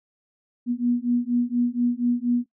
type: beating tone pair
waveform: sine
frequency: 240 / 244.2 Hz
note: B3 / B3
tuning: -49 / -19 cents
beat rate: 4.2 Hz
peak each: -23 dBFS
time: 0.66-2.46 s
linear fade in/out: 50 ms
effects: noise-tail reverb RT60 0.1 s tail -19 dB re dry